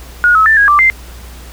sine tone with pitch steps, 1443 / 1291 / 1773 / 1648 / 1174 / 2085 Hz, F#6 / E6 / A6 / G#6 / D6 / C7, -44 / -37 / +13 / -14 / -1 / -7 cents, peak -5 dBFS, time 0.24-0.9 s, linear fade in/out 0 ms, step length 110 ms, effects added 60 Hz sine -30 dBFS peak until 1.52 s + pink hiss -37 dBFS RMS until 1.52 s

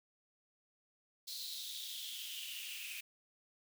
white noise with high-pass filter sweep, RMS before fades -45 dBFS, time 1.27-3.01 s, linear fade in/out 10 ms, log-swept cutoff 4200 to 2500 Hz, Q 6.5, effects none

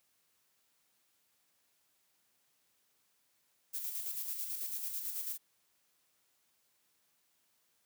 violet noise with tremolo, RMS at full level -38 dBFS, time 3.73-5.38 s, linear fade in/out 20 ms, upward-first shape square, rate 9.1 Hz, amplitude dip 40%, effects white hiss -75 dBFS RMS until 7.85 s + high-pass 80 Hz 12 dB/octave

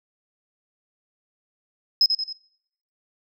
sine tone with echo, 5120 Hz, D#8, 49 cents sharp, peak -12 dBFS, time 2.01-2.06 s, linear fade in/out 2 ms, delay 89 ms, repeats 3, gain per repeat -6 dB, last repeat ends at 2.327 s, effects noise-tail reverb RT60 0.8 s tail -25 dB re dry + tanh soft clip ceiling -10 dBFS

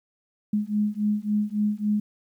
sine beating tone pair, 207.7 / 211.3 Hz, G#3 / G#3, 0 / +30 cents, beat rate 3.6 Hz, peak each -25 dBFS, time 0.53-2 s, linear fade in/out 5 ms, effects 10-bit

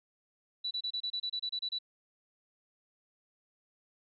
sine tone bursts, 3951 Hz, B7, in tune, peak -32 dBFS, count 12, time 0.64-1.788 s, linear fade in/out 10 ms, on 70 ms, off 28 ms, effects none

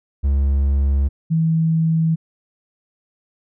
triangle / sine tone pair in turn, 69.3 / 161.9 Hz, C#2 / E3, 0 / -31 cents, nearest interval octave + minor third, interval 1469 cents, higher second, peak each -12 / -14 dBFS, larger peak first, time 0.23-1.09 / 1.3-2.16 s, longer neither, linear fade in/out 20 ms, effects none

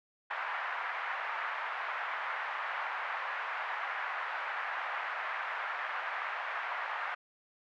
white band-pass noise, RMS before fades -37 dBFS, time 0.3-7.15 s, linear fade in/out 10 ms, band 760 to 1900 Hz, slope 24 dB/octave, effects none

